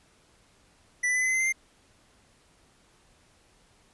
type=tone with pitch steps; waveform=square; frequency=1975.5 / 1992.7 / 2010 / 2028 / 2045 / 2063 / 2081 / 2099 Hz; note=B6 / B6 / B6 / B6 / C7 / C7 / C7 / C7; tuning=0 / +15 / +30 / +45 / -40 / -25 / -10 / +5 cents; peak=-24 dBFS; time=1.03-1.526 s; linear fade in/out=10 ms; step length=62 ms; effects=pink hiss -62 dBFS RMS until 3.93 s + resampled to 24000 Hz